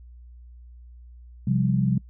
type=chord; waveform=sine; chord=C suspended fourth; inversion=none; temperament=just; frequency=130.81 / 174.42 / 196.22 Hz; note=C3 / F3 / G3; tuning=0 / -2 / +2 cents; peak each=-22 / -25 / -24 dBFS; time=1.47-1.98 s; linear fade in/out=5 ms; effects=noise-tail reverb RT60 0.1 s tail -24 dB re dry + added 60 Hz sine -43 dBFS peak until 2.09 s